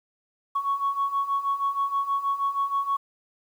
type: beating tone pair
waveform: sine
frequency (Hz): 1107 / 1113.3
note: C#6 / C#6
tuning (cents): -3 / +7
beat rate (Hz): 6.3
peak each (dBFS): -28 / -24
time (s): 0.55-2.97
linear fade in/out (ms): 10
effects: tanh soft clip ceiling -17 dBFS + 9-bit